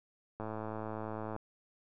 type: click train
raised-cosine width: 1 ms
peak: -26 dBFS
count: 106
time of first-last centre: 0.4-1.363 s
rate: 109 Hz
effects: none